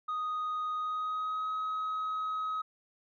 sine tone with pitch glide, 1244.5 to 1270.6 Hz, D#6 to D#6, 0 to +36 cents, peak -29 dBFS, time 0.08-2.62 s, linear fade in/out 10 ms, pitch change +36 cents, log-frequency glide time 0.77-1.5 s, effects tanh soft clip ceiling -30 dBFS

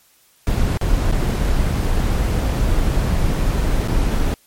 brown noise with dropouts, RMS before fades -17 dBFS, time 0.47-4.34 s, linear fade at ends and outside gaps 0 ms, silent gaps 0.773-0.813 / 1.113-1.124 / 3.875-3.884 s, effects white hiss -55 dBFS RMS until 4.46 s + MP3 64 kbps

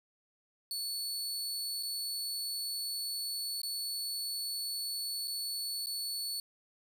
sawtooth tone with dropouts, 4435 Hz, C#8, in tune, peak -32 dBFS, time 0.71-6.4 s, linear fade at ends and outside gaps 1 ms, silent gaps 1.827-1.832 / 3.617-3.633 / 5.274-5.279 / 5.86-5.869 s, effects none

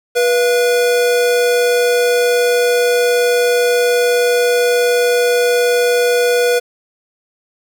square tone pair together, 486.6 / 689 Hz, B4 / F5, -26 / -24 cents, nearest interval tritone, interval 602 cents, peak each -12 / -23 dBFS, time 0.15-6.6 s, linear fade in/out 20 ms, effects 7-bit

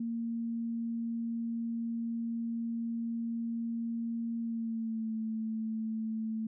sine tone with pitch glide, 231 to 221.1 Hz, A#3 to A3, -16 to +9 cents, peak -32 dBFS, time 0-6.47 s, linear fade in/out 5 ms, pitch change -75 cents, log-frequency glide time 4.39-5.13 s, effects none

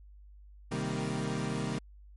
30% pulse chord, C minor seventh, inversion none, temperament equal with one note detuned, 130.81 / 155.56 / 196 / 231.5 Hz, C3 / Eb3 / G3 / Bb3, 0 / 0 / 0 / -12 cents, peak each -34 / -34 / -35 / -35 dBFS, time 0.71-1.79 s, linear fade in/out 10 ms, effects added 50 Hz sine -50 dBFS peak until 2.16 s + MP3 48 kbps

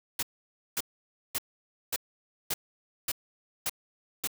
white noise bursts, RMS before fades -30 dBFS, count 8, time 0.19-4.274 s, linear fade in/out 5 ms, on 38 ms, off 540 ms, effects none

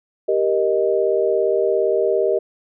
sine chord, Eb major, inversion first, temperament equal with one note detuned, 392 / 469.4 / 622.3 Hz, G4 / Bb4 / Eb5, 0 / +12 / 0 cents, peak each -19 / -20 / -20 dBFS, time 0.28-2.39 s, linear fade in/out 10 ms, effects none

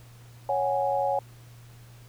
sine chord, C# suspended fourth, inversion none, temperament equal, 554.4 / 740 / 830.6 Hz, C#5 / F#5 / G#5, 0 / 0 / 0 cents, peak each -27 / -29 / -27 dBFS, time 0.49-1.19 s, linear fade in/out 2 ms, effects added 119 Hz sine -47 dBFS peak until 2.08 s + pink hiss -56 dBFS RMS until 2.08 s

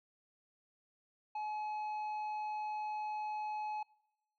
sine tone with tanh clipping, 850 Hz, G#5, 40 cents sharp, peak -38 dBFS, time 1.35-3.83 s, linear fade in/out 5 ms, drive 6 dB, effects noise-tail reverb RT60 0.9 s tail -24 dB re dry

